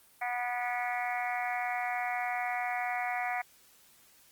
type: harmonic tone with a mistuned harmonic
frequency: 244.4 Hz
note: B3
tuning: 18 cents flat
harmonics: 3 / 4 / 5 / 6 / 7 / 8 / 9 / 10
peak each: -33 / -43 / -43 / -44 / -43 / -38 / -39 / -46 dBFS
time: 0.21-3.42 s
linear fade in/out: 10 ms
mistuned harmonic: 10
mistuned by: -58 cents
effects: white hiss -61 dBFS RMS until 4.31 s + Opus 32 kbps